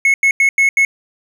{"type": "tone bursts at uneven times", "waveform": "triangle", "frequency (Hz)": 2188, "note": "C#7", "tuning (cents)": -23, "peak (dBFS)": -7, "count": 5, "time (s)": [[0.05, 0.14], [0.23, 0.31], [0.4, 0.49], [0.58, 0.69], [0.77, 0.85]], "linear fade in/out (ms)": 2, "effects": []}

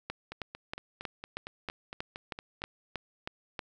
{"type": "two click trains", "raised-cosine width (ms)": 0.3, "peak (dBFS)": [-19, -24], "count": [12, 11], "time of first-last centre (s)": [[0.1, 3.592], [0.32, 2.619]], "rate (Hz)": [3.15, 4.35], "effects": []}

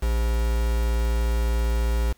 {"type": "tone with quantisation", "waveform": "triangle", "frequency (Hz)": 57.4, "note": "A#1", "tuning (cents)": -26, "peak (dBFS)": -18, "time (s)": [0.02, 2.13], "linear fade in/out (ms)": 10, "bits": 5, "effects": ["pink hiss -60 dBFS RMS until 2.17 s"]}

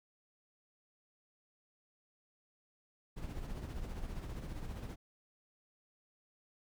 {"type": "noise with tremolo", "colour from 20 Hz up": "brown", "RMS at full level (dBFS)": -40, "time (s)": [3.16, 4.96], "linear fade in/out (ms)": 20, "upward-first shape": "sine", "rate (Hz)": 15, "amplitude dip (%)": 50, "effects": []}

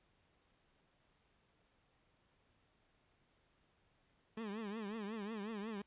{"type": "tone with vibrato", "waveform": "30% pulse", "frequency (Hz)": 212.7, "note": "G#3", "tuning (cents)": 42, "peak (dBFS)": -39, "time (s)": [4.37, 5.82], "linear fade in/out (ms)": 5, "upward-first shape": "triangle", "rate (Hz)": 5.5, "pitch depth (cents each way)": 160, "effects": ["pink hiss -75 dBFS RMS until 5.86 s", "resampled to 8000 Hz"]}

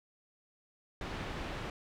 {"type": "low-pass noise", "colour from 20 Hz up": "pink", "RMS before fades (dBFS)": -40, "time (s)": [1.01, 1.7], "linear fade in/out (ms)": 2, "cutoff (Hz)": 3000, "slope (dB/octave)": 12, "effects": []}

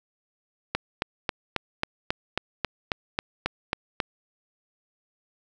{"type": "click train", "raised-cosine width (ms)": 0.3, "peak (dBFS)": -8, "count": 13, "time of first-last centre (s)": [0.75, 4.002], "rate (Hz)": 3.69, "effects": []}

